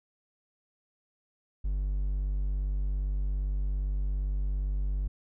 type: tone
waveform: triangle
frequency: 48.75 Hz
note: G1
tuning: 9 cents flat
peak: -25 dBFS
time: 1.64-5.08 s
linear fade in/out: 10 ms
effects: none